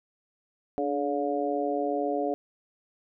harmonic tone with a mistuned harmonic, 142.1 Hz, C#3, 43 cents sharp, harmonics 2 / 3 / 4 / 5, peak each -31 / -31 / -31 / -31 dBFS, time 0.78-2.34 s, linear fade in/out 0 ms, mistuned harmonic 2, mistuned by +48 cents, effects none

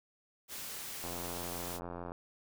white noise, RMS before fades -43 dBFS, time 0.48-1.8 s, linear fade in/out 50 ms
click train, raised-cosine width 1 ms, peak -28 dBFS, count 95, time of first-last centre 1.04-2.119 s, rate 87.1 Hz
effects none

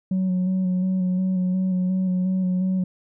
sine tone with vibrato, 185 Hz, F#3, in tune, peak -17 dBFS, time 0.11-2.84 s, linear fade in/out 5 ms, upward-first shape square, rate 2.8 Hz, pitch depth 21 cents each way, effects tanh soft clip ceiling -18 dBFS

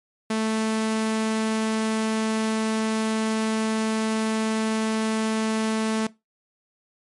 sawtooth tone, 220 Hz, A3, in tune, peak -18 dBFS, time 0.3-6.07 s, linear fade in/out 5 ms, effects noise-tail reverb RT60 0.2 s tail -19 dB re dry + MP3 48 kbps

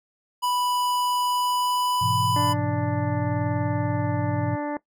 square tone with pitch glide, 987.8 to 994.1 Hz, B5 to B5, 0 to +11 cents, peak -23 dBFS, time 0.42-2.54 s, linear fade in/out 20 ms, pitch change +11 cents, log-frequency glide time 1.26-2.16 s
sine chord, E major, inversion first, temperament just, 103.01 / 123.61 / 164.81 Hz, G#2 / B2 / E3, -14 / +2 / 0 cents, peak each -28 / -28 / -32 dBFS, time 2.01-4.56 s, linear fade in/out 10 ms
harmonic tone, 293.7 Hz, D4, in tune, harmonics 1 / 2 / 3 / 4 / 5 / 6 / 7, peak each -28 / -31 / -32 / -42 / -46 / -41 / -45 dBFS, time 2.36-4.77 s, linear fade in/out 2 ms
effects noise-tail reverb RT60 0.1 s tail -19 dB re dry

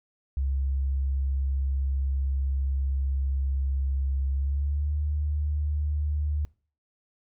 sine tone with pitch glide, 67.7 to 74.26 Hz, C#2 to D2, -40 to +20 cents, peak -24 dBFS, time 0.37-6.45 s, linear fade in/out 0 ms, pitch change +160 cents, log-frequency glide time 4.3-4.94 s, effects noise-tail reverb RT60 0.4 s tail -23 dB re dry

